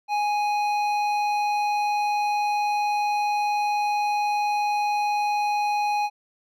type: tone with hard clipping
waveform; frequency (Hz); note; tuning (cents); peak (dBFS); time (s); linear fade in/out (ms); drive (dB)
sine; 830.6; G#5; 0; -23; 0.08-6.1; 50; 10
effects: none